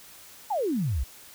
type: exponential sweep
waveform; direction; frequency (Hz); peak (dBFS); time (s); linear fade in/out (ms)
sine; down; 914 to 55; -24; 0.5-1.04; 10
effects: white hiss -49 dBFS RMS until 1.34 s